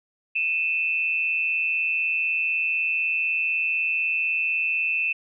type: tone pair together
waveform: sine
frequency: 2492 / 2652 Hz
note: D#7 / E7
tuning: +2 / +10 cents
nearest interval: minor second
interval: 108 cents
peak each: -26 / -23 dBFS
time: 0.35-5.13 s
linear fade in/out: 10 ms
effects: none